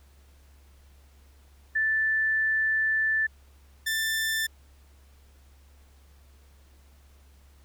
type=tone pair in turn; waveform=sine / sawtooth; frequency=1760 / 1773.3 Hz; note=A6 / A6; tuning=0 / +13 cents; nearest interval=unison; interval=13 cents; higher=second; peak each=-22 dBFS; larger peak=neither; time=1.75-3.27 / 3.86-4.47 s; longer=first; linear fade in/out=10 ms; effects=added 69 Hz sine -53 dBFS peak until 7.64 s + pink hiss -63 dBFS RMS until 7.64 s